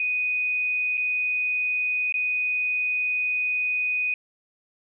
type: tone with dropouts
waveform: sine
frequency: 2489 Hz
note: D#7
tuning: in tune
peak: -22 dBFS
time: 0-4.14 s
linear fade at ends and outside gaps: 2 ms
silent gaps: 0.972-0.977 / 2.124-2.141 s
effects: none